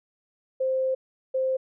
sine tone pair in turn, 523.3 / 523.3 Hz, C5 / C5, 0 / 0 cents, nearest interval unison, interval 0 cents, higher neither, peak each -22 dBFS, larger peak neither, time 0.6-0.95 / 1.34-1.57 s, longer first, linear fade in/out 10 ms, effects none

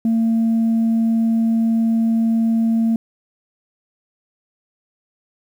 sine tone, 226.8 Hz, A#3, 47 cents flat, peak -12 dBFS, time 0.05-2.96 s, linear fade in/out 2 ms, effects tanh soft clip ceiling -12 dBFS + 8-bit

